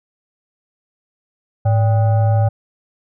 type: tone with frequency modulation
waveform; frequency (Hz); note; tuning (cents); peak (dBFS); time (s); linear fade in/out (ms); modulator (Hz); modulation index
sine; 106.5; G#2; +44; -11; 1.65-2.49; 10; 680; 0.49
effects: none